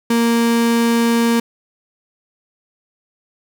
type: tone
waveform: 35% pulse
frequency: 232.7 Hz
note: A#3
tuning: 3 cents flat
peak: -11 dBFS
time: 0.1-1.4 s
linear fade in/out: 5 ms
effects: none